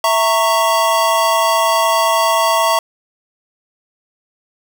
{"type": "chord", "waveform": "square", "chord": "A# diminished", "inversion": "second", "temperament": "equal with one note detuned", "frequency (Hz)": [659.3, 922.2, 1108.7], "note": ["E5", "A#5", "C#6"], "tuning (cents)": [0, -19, 0], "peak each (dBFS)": -17, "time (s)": [0.04, 2.79], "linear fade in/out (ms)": 2, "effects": []}